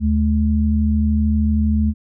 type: tone pair together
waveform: sine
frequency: 75.9 / 214.7 Hz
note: D#2 / A3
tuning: -42 / -42 cents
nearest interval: octave + tritone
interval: 1800 cents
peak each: -16 / -17 dBFS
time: 0-1.94 s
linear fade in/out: 50 ms
effects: none